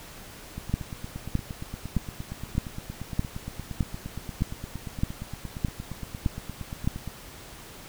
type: two click trains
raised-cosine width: 5 ms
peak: -22 / -11 dBFS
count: 57 / 11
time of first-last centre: 0.58-7.077 / 0.74-6.875 s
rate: 8.62 / 1.63 Hz
effects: pink hiss -45 dBFS RMS until 7.88 s